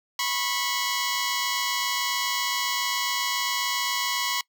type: tone pair together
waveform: 10% pulse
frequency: 983.7 / 1091 Hz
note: B5 / C#6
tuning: -7 / -28 cents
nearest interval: major second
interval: 179 cents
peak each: -19 dBFS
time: 0.19-4.41 s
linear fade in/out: 2 ms
effects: noise-tail reverb RT60 0.1 s tail -23 dB re dry